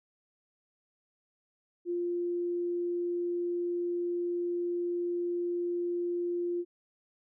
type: tone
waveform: sine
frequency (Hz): 349.2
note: F4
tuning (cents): 0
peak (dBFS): -29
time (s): 1.85-6.65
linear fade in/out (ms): 50
effects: none